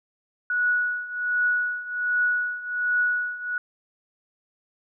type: tone with tremolo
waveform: sine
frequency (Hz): 1466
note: F#6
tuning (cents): -16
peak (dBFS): -18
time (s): 0.5-3.58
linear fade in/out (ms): 2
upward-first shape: triangle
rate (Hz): 1.3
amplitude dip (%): 85
effects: none